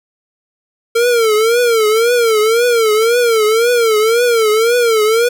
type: tone with vibrato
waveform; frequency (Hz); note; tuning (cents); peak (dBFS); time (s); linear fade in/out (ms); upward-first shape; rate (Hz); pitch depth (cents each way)
square; 455.7; A#4; -39; -10; 0.95-5.29; 10; triangle; 1.9; 140
effects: none